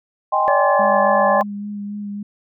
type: chord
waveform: sine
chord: Ab major seventh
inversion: second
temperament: equal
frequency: 622.3 / 784 / 830.6 / 1046.5 Hz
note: Eb5 / G5 / Ab5 / C6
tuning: 0 / 0 / 0 / 0 cents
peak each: -22 / -19 / -22 / -18 dBFS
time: 0.32-1.43 s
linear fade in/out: 10 ms
type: harmonic tone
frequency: 574 Hz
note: D5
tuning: 40 cents flat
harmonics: 1 / 2 / 3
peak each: -17 / -28 / -24 dBFS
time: 0.48-1.41 s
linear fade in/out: 0 ms
type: tone with vibrato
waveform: sine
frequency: 204.9 Hz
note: G#3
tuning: 23 cents flat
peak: -25 dBFS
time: 0.79-2.23 s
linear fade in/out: 5 ms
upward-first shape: sine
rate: 3.6 Hz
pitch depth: 19 cents each way
effects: none